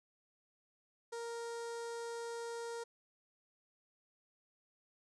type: tone with notch filter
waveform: sawtooth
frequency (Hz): 466.2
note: A#4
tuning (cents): 0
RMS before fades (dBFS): -43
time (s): 1.12-2.84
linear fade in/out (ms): 10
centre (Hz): 2600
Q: 1.1
effects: resampled to 22050 Hz